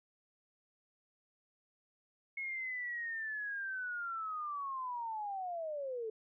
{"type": "linear sweep", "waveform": "sine", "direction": "down", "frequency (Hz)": [2181, 427.8], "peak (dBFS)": -37, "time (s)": [2.37, 6.1], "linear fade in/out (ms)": 5, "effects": []}